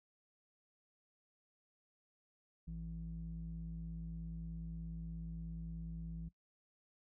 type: tone with low-pass filter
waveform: square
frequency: 55.2 Hz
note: A1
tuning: 6 cents sharp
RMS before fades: -45 dBFS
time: 2.67-6.29 s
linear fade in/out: 10 ms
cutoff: 170 Hz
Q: 3.5
effects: noise-tail reverb RT60 0.1 s tail -19 dB re dry